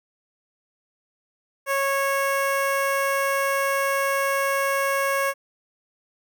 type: tone with notch filter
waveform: 15% pulse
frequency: 550 Hz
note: C#5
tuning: 14 cents flat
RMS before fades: -23 dBFS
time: 1.66-5.34 s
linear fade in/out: 50 ms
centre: 4700 Hz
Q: 1.8
effects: none